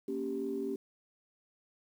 sine chord, G diminished, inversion first, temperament equal, 233.1 / 277.2 / 392 Hz, Bb3 / Db4 / G4, 0 / 0 / 0 cents, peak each -40 / -37 / -35 dBFS, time 0.08-0.76 s, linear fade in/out 5 ms, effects tanh soft clip ceiling -24 dBFS + 10-bit

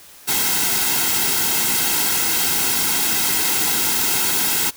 white noise with comb filter, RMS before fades -19 dBFS, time 0.27-4.71 s, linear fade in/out 20 ms, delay 1.7 ms, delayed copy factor -0.7, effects white hiss -44 dBFS RMS until 4.76 s

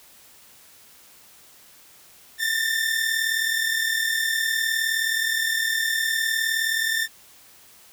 sawtooth tone pair together, 1774.6 / 1814 Hz, A6 / A#6, +14 / -48 cents, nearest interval unison, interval 38 cents, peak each -21 dBFS, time 2.38-7.08 s, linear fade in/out 50 ms, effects white hiss -51 dBFS RMS until 7.92 s

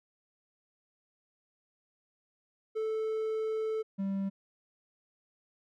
triangle tone pair in turn, 438.7 / 195.42 Hz, A4 / G3, -5 / -5 cents, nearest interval octave + major second, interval 1400 cents, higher first, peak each -28 dBFS, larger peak neither, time 2.75-3.83 / 3.98-4.3 s, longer first, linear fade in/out 20 ms, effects none

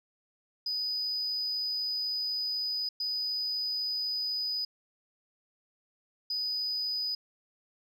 sine tone bursts at uneven times, 4978 Hz, D#8, in tune, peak -28 dBFS, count 3, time 0.66-2.89 / 3-4.65 / 6.3-7.15 s, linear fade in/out 5 ms, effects tanh soft clip ceiling -27 dBFS

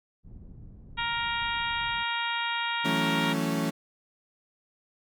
pink low-pass noise, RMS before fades -46 dBFS, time 0.23-2.05 s, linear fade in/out 50 ms, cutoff 190 Hz, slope 12 dB/octave
harmonic tone, 468.2 Hz, A#4, 8 cents sharp, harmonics 2 / 3 / 4 / 5 / 6 / 7 / 8, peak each -32 / -34 / -35 / -36 / -37 / -37 / -38 dBFS, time 0.97-3.34 s, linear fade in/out 20 ms
35% pulse chord, F# minor seventh, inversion third, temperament equal, 164.81 / 185 / 220 / 277.2 Hz, E3 / F#3 / A3 / C#4, 0 / 0 / 0 / 0 cents, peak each -29 / -34 / -30 / -29 dBFS, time 2.84-3.71 s, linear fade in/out 20 ms
effects none

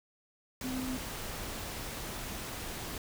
sine tone in noise, 257.1 Hz, C4, 30 cents flat, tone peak -34 dBFS, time 0.64-0.97 s, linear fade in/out 2 ms, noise pink, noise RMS -40 dBFS, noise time 0.61-2.98 s, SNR +3 dB, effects none

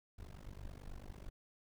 brown noise with amplitude modulation, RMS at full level -45 dBFS, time 0.18-1.3 s, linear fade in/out 10 ms, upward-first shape sine, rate 49.1 Hz, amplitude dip 100%, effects none

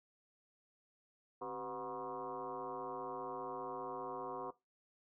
sine tone with frequency modulation, 730 Hz, F#5, 24 cents flat, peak -40 dBFS, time 1.41-4.51 s, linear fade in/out 10 ms, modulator 115 Hz, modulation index 3.6, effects noise-tail reverb RT60 0.2 s tail -18 dB re dry

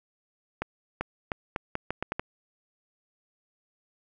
accelerating click train, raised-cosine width 0.5 ms, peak -14 dBFS, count 9, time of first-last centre 0.62-2.195 s, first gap 390 ms, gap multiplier 0.79, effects none

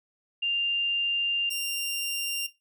sine / sawtooth tone pair in turn, 2794 / 2784 Hz, F7 / F7, 0 / -6 cents, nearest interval unison, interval 6 cents, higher first, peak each -24 dBFS, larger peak neither, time 0.42-1.5 / 1.5-2.47 s, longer first, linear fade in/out 10 ms, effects noise-tail reverb RT60 0.2 s tail -17 dB re dry

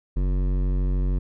sine tone with hard clipping, 46.48 Hz, F#1, 9 cents sharp, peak -22 dBFS, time 0.16-1.19 s, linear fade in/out 10 ms, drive 14 dB, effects none

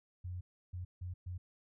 sine tone bursts at uneven times, 89.8 Hz, F2, 49 cents sharp, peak -39 dBFS, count 4, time 0.24-0.41 / 0.73-0.85 / 1.01-1.14 / 1.26-1.38 s, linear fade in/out 10 ms, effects none

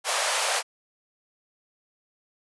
pink high-pass noise, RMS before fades -25 dBFS, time 0.04-0.63 s, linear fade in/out 50 ms, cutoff 520 Hz, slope 48 dB/octave, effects resampled to 24000 Hz

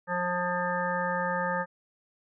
harmonic tone with a mistuned harmonic, 178.1 Hz, F3, 34 cents sharp, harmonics 1 / 3 / 5 / 7 / 9 / 10, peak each -35 / -32 / -32 / -34 / -35 / -36 dBFS, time 0.07-1.66 s, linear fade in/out 50 ms, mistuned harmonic 7, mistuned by -16 cents, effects none

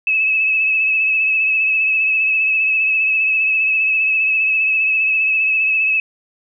sine tone with vibrato, 2593 Hz, E7, 29 cents flat, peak -13 dBFS, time 0.07-6 s, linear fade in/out 2 ms, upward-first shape sine, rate 15 Hz, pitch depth 32 cents each way, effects none

